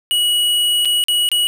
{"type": "tone with dropouts", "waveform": "square", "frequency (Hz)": 2918, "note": "F#7", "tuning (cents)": -25, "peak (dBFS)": -14, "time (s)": [0.11, 1.47], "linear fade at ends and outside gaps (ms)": 0, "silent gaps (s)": [[0.849, 0.855], [1.039, 1.084], [1.289, 1.316]], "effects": ["7-bit"]}